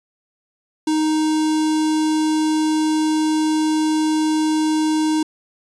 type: tone with notch filter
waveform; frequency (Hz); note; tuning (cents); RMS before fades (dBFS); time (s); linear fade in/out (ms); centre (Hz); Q
square; 311.1; D#4; 0; -18; 0.87-5.23; 5; 1900; 1.1
effects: resampled to 22050 Hz